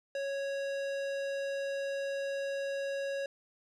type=tone with tanh clipping; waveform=sine; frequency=553 Hz; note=C#5; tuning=4 cents flat; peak=-35 dBFS; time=0.15-3.26 s; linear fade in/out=2 ms; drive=18 dB; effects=none